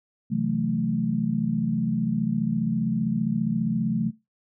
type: chord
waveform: sine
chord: F# half-diminished seventh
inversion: second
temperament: equal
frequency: 130.81 / 164.81 / 185 / 220 Hz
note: C3 / E3 / F#3 / A3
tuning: 0 / 0 / 0 / 0 cents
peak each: -31 / -29 / -28 / -25 dBFS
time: 0.3-4.11 s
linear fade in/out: 20 ms
effects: noise-tail reverb RT60 0.2 s tail -18 dB re dry